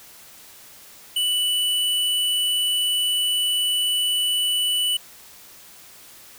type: tone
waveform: square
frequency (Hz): 2968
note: F#7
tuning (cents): +5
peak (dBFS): -20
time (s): 1.16-4.97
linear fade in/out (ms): 5
effects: white hiss -46 dBFS RMS until 6.38 s